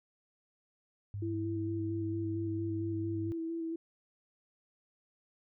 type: tone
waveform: sine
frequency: 101.2 Hz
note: G#2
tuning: 44 cents flat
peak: -36 dBFS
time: 1.14-3.32 s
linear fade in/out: 0 ms
type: tone with vibrato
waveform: sine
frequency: 329.6 Hz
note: E4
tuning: in tune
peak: -34 dBFS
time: 1.22-3.76 s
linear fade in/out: 5 ms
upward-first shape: square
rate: 4.4 Hz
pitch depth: 16 cents each way
effects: none